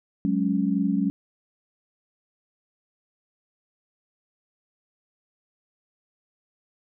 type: chord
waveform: sine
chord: F# suspended second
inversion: none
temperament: just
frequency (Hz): 185 / 208.1 / 277.5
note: F#3 / G#3 / C#4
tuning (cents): 0 / +4 / +2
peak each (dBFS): -25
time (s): 0.25-1.1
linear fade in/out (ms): 0
effects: none